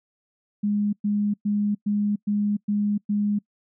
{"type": "tone bursts", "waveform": "sine", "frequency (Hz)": 206.4, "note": "G#3", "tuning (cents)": -10, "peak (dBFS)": -20, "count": 7, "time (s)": [0.63, 3.39], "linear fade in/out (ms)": 10, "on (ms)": 300, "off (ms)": 110, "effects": ["noise-tail reverb RT60 0.1 s tail -25 dB re dry"]}